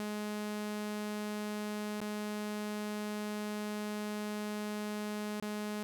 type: tone with dropouts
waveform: sawtooth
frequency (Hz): 210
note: G#3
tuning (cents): +19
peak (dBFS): -32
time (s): 0-5.83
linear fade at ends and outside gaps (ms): 0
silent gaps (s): 2.003-2.015 / 5.399-5.424
effects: none